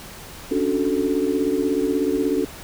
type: chord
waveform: sine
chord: D major seventh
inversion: third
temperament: equal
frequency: 277.2 / 293.7 / 370 / 440 Hz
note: C#4 / D4 / F#4 / A4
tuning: 0 / 0 / 0 / 0 cents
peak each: -24 dBFS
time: 0.51-2.45 s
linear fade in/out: 5 ms
effects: pink hiss -39 dBFS RMS until 2.63 s